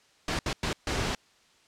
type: noise bursts at uneven times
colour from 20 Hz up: pink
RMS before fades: -29 dBFS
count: 4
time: 0.28-0.39 / 0.46-0.53 / 0.63-0.73 / 0.87-1.15 s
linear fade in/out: 2 ms
effects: white hiss -62 dBFS RMS until 1.67 s + low-pass 6000 Hz 12 dB/octave